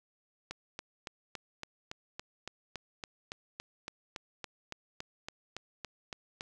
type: click train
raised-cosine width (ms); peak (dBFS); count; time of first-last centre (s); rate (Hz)
0.2; -22; 22; 0.51-6.409; 3.56
effects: none